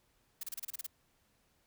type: noise bursts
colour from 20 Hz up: blue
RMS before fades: -40 dBFS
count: 9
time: 0.41-0.866 s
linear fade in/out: 5 ms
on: 24 ms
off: 30 ms
effects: pink hiss -73 dBFS RMS until 1.66 s